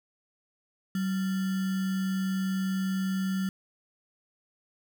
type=tone with sample-and-hold; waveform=sine; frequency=190 Hz; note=F#3; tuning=46 cents sharp; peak=-26 dBFS; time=0.95-3.49 s; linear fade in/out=2 ms; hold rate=1575 Hz; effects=none